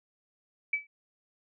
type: tone with exponential decay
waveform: sine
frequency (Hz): 2299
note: D7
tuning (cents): -37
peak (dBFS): -22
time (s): 0.73-0.87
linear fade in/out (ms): 5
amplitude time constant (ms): 30
effects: none